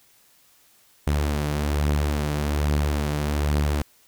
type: beating tone pair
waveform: sawtooth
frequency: 73.42 / 74.62 Hz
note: D2 / D2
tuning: 0 / +28 cents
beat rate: 1.2 Hz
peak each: -18 / -25 dBFS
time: 1.07-3.82 s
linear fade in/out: 0 ms
effects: white hiss -58 dBFS RMS until 4.07 s